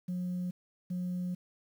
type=tone bursts at uneven times; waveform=sine; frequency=179.9 Hz; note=F#3; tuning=48 cents flat; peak=-30 dBFS; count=2; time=0.08-0.51 / 0.9-1.35 s; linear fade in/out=10 ms; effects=tanh soft clip ceiling -30 dBFS + 10-bit